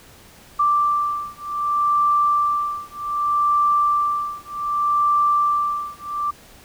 sine beating tone pair, 1174.7 / 1175.35 Hz, D6 / D6, 0 / +1 cents, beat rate 0.65 Hz, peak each -20 dBFS, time 0.59-6.31 s, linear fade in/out 10 ms, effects pink hiss -47 dBFS RMS until 6.64 s

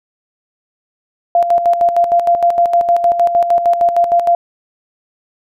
sine tone with tremolo, 691 Hz, F5, 19 cents flat, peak -7 dBFS, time 1.35-4.35 s, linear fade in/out 2 ms, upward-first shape square, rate 6.5 Hz, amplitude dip 60%, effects none

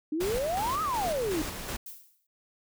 sine exponential two-way sweep, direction up then down, 293.7 to 1305 to 293.7 Hz, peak -27 dBFS, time 0.12-1.42 s, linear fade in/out 5 ms, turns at 0.82 s
pink noise with tremolo, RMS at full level -35 dBFS, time 0.2-1.77 s, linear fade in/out 10 ms, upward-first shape square, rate 2.7 Hz, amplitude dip 35%
violet noise with exponential decay, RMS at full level -39 dBFS, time 1.86-2.27 s, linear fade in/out 5 ms, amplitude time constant 88 ms
effects none

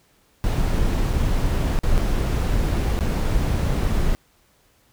brown noise with dropouts, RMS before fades -20 dBFS, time 0.44-4.15 s, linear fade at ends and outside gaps 0 ms, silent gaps 1.13-1.135 / 1.789-1.834 / 1.979-1.984 / 2.99-3.008 s, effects pink hiss -60 dBFS RMS until 4.92 s

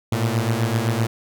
sawtooth beating tone pair, 110 / 117.8 Hz, A2 / A#2, 0 / +19 cents, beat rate 7.8 Hz, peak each -18 dBFS, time 0.12-1.07 s, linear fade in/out 5 ms, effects none

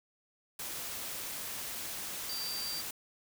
sine tone in noise, 4688 Hz, D8, 4 cents flat, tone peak -37 dBFS, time 2.29-2.81 s, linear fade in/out 5 ms, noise white, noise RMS -40 dBFS, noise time 0.59-2.91 s, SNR 0 dB, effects none

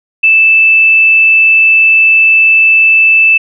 sine tone, 2637 Hz, E7, in tune, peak -3 dBFS, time 0.23-3.38 s, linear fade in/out 10 ms, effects none

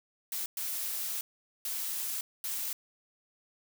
blue noise bursts at uneven times, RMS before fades -35 dBFS, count 4, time 0.32-0.46 / 0.57-1.21 / 1.65-2.21 / 2.44-2.73 s, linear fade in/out 2 ms, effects none

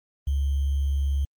sine tone with sample-and-hold, 69.3 Hz, C#2, in tune, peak -21 dBFS, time 0.27-1.25 s, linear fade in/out 5 ms, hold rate 3150 Hz, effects Opus 24 kbps

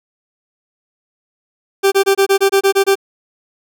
40% pulse tone bursts, 392 Hz, G4, in tune, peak -8 dBFS, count 10, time 1.83-2.955 s, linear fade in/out 20 ms, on 90 ms, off 25 ms, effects none

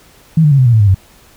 sine tone with pitch steps, 160.9 / 149.26 / 138.46 / 128.45 / 119.15 / 110.53 / 102.54 / 95.12 Hz, E3 / D3 / C#3 / C3 / A#2 / A2 / G#2 / F#2, -42 / +28 / -2 / -32 / +38 / +8 / -22 / +48 cents, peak -5 dBFS, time 0.37-0.946 s, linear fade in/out 5 ms, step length 72 ms, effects pink hiss -45 dBFS RMS until 1.36 s

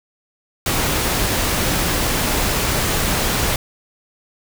pink noise, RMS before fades -19 dBFS, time 0.66-3.56 s, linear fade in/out 2 ms, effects none

